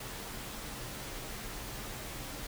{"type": "noise with comb filter", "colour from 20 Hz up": "pink", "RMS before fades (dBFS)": -42, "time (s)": [0, 2.47], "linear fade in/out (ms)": 5, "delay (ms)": 12, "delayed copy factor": -0.5, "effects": []}